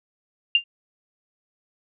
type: tone with exponential decay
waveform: sine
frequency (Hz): 2794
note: F7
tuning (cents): 0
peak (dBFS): -10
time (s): 0.55-0.64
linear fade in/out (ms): 2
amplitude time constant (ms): 19
effects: none